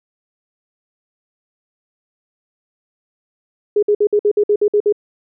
sine tone bursts, 415.3 Hz, G#4, in tune, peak -10 dBFS, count 10, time 3.76-4.925 s, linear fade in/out 5 ms, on 67 ms, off 55 ms, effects none

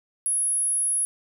sine tone, 10720 Hz, E9, 28 cents sharp, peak -21 dBFS, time 0.26-1.05 s, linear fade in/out 0 ms, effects 10-bit

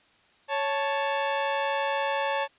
sawtooth tone pair together, 555.5 / 879 Hz, C#5 / A5, +4 / -2 cents, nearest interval minor sixth, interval 794 cents, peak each -24 dBFS, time 0.48-2.48 s, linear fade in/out 50 ms, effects white hiss -61 dBFS RMS until 2.58 s + resampled to 8000 Hz

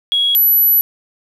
sine tone pair in turn, 3322 / 11860 Hz, G#7 / F#9, 0 / +3 cents, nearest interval octave + minor seventh, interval 2203 cents, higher second, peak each -11 / -7 dBFS, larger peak second, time 0.12-0.35 / 0.35-0.81 s, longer second, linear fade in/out 0 ms, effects tanh soft clip ceiling -6 dBFS + 7-bit

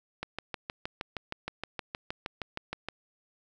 click train, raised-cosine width 0.3 ms, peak -18 dBFS, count 18, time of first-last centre 0.23-2.886 s, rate 6.4 Hz, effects none

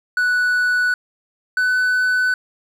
triangle tone pair in turn, 1480 / 1500.7 Hz, F#6 / F#6, 0 / +24 cents, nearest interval unison, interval 24 cents, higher second, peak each -13 dBFS, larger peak neither, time 0.17-0.94 / 1.57-2.34 s, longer neither, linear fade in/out 2 ms, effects none

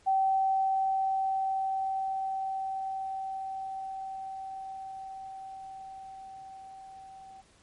sine tone with level ramp, 770 Hz, G5, 31 cents flat, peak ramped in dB -22 to -46 dBFS, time 0.06-7.42 s, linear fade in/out 20 ms, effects pink hiss -62 dBFS RMS until 7.62 s + MP3 48 kbps

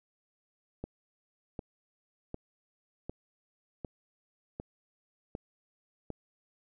click train, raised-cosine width 2 ms, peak -24 dBFS, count 8, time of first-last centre 0.84-6.103 s, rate 1.33 Hz, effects none

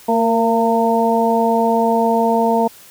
harmonic tone with a mistuned harmonic, 227.7 Hz, A#3, 40 cents flat, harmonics 1 / 2 / 3 / 4, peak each -18 / -18 / -18 / -18 dBFS, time 0.08-2.68 s, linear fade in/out 10 ms, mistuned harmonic 2, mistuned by +25 cents, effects white hiss -43 dBFS RMS until 2.9 s

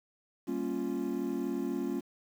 triangle chord, G half-diminished seventh, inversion none, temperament equal, 196 / 233.1 / 277.2 / 349.2 Hz, G3 / Bb3 / Db4 / F4, 0 / 0 / 0 / 0 cents, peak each -38 / -35 / -33 / -34 dBFS, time 0.47-2.01 s, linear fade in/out 20 ms, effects 9-bit

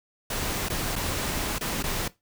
pink noise with dropouts, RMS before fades -29 dBFS, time 0.3-2.08 s, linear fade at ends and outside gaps 5 ms, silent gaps 0.687-0.699 / 0.957-0.961 / 1.585-1.609 / 1.827-1.838 s, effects noise-tail reverb RT60 0.2 s tail -18 dB re dry

